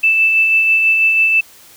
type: tone with tremolo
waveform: sine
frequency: 2642 Hz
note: E7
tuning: 3 cents sharp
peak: -8 dBFS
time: 0.03-1.41 s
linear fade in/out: 10 ms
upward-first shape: sine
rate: 6.1 Hz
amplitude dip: 30%
effects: white hiss -43 dBFS RMS until 1.76 s